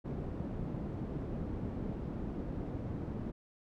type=low-pass noise; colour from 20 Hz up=white; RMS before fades=-39 dBFS; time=0.04-3.32 s; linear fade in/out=20 ms; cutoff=250 Hz; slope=12 dB/octave; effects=none